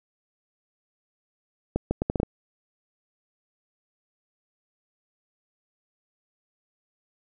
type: accelerating click train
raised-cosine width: 2 ms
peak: -10 dBFS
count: 7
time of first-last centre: 1.76-2.231 s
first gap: 150 ms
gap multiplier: 0.73
effects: none